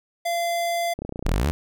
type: tone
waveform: square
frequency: 686 Hz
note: F5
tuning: 31 cents flat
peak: -23 dBFS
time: 0.25-0.94 s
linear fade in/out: 10 ms
type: clicks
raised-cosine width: 2 ms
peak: -18 dBFS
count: 10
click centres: 0.99 / 1.02 / 1.05 / 1.093 / 1.124 / 1.159 / 1.193 / 1.226 / 1.285 / 1.315 s
type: exponential sweep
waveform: sawtooth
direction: up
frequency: 32.7 to 87.31 Hz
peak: -16 dBFS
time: 1.25-1.51 s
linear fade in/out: 0 ms
effects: none